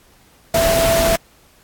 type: tone in noise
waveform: sine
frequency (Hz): 664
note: E5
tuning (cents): +12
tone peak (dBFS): -14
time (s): 0.54-1.16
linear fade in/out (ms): 5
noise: pink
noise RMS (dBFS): -19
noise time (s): 0.54-1.16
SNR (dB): +2
effects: pink hiss -52 dBFS RMS until 1.63 s + AAC 64 kbps